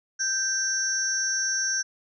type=tone cluster; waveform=sine; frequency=1568 / 5600 / 6100 Hz; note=G6 / F8 / G8; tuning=0 / +4 / -48 cents; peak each=-28 dBFS; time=0.19-1.83 s; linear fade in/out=20 ms; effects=none